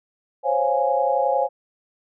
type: chord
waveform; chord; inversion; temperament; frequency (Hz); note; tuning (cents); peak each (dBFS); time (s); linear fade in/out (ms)
sine; Db major seventh; third; equal; 523.3 / 554.4 / 698.5 / 830.6; C5 / Db5 / F5 / Ab5; 0 / 0 / 0 / 0; -23 / -23 / -25 / -22; 0.43-1.49; 50
effects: none